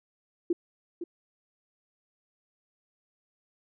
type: tone with echo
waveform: sine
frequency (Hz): 344.5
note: F4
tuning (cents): -24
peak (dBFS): -22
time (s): 0.5-0.53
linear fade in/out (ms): 5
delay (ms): 510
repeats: 1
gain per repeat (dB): -10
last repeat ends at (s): 1.04
effects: none